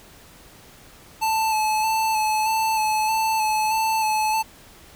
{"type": "tone with vibrato", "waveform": "square", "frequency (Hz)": 873, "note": "A5", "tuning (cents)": -14, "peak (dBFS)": -20, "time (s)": [1.21, 4.43], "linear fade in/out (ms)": 20, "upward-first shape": "square", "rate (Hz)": 1.6, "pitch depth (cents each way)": 20, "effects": ["pink hiss -48 dBFS RMS until 4.95 s"]}